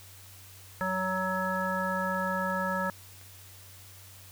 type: harmonic tone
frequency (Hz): 186.8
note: F#3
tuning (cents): +17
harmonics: 1 / 3 / 5 / 7 / 9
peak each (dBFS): -34 / -34 / -34 / -34 / -34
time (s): 0.81-2.9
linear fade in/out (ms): 0
type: click train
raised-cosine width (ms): 0.3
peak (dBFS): -37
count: 5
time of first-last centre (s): 1.79-3.213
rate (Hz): 2.81
effects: added 95 Hz sine -52 dBFS peak until 4.31 s + white hiss -52 dBFS RMS until 4.31 s